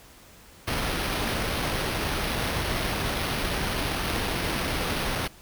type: noise with sample-and-hold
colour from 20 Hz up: pink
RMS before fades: -28 dBFS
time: 0.67-5.28 s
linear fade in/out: 10 ms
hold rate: 7350 Hz
effects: pink hiss -51 dBFS RMS until 5.41 s